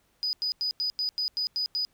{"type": "tone bursts", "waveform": "triangle", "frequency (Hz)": 4967, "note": "D#8", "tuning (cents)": -4, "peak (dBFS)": -23, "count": 9, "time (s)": [0.23, 1.85], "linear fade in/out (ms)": 0, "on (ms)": 100, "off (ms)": 90, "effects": ["tanh soft clip ceiling -23 dBFS", "pink hiss -68 dBFS RMS until 1.93 s"]}